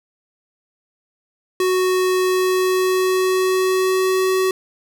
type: tone with pitch glide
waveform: square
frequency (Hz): 370 to 376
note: F#4 to F#4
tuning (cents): 0 to +28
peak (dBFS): -16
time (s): 1.6-4.51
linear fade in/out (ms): 2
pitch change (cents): +28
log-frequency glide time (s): 2.23-4.31
effects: none